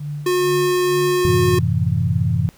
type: tone with tremolo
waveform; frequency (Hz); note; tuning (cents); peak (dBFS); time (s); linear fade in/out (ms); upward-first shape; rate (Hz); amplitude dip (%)
sine; 146.83; D3; 0; -23; 0-1.36; 5; sine; 2.2; 80
type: tone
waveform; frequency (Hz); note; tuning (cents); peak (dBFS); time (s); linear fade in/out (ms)
square; 361; F#4; -43; -16; 0.26-1.59; 5
type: chord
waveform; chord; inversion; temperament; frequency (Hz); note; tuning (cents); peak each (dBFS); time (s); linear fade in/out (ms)
sine; F# half-diminished seventh; none; equal; 92.5 / 110 / 130.81 / 164.81; F#2 / A2 / C3 / E3; 0 / 0 / 0 / 0; -21; 1.25-2.49; 0
effects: pink hiss -51 dBFS RMS until 2.57 s